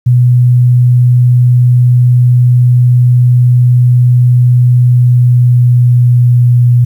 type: tone with pitch glide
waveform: sine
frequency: 123.47 to 121.84 Hz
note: B2 to B2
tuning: 0 to -23 cents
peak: -3 dBFS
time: 0.06-6.85 s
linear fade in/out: 10 ms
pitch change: -23 cents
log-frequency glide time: 4.77-6.68 s
effects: 7-bit